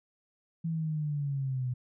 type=linear sweep; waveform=sine; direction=down; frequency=166 to 123.4 Hz; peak=-29 dBFS; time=0.64-1.74 s; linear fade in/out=10 ms; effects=none